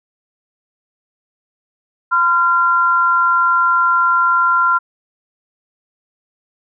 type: tone pair together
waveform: sine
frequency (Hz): 1021 / 1380.2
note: C6 / F6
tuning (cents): -43 / -21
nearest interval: perfect fourth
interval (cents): 522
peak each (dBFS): -16 / -12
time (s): 2.11-4.79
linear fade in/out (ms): 20
effects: none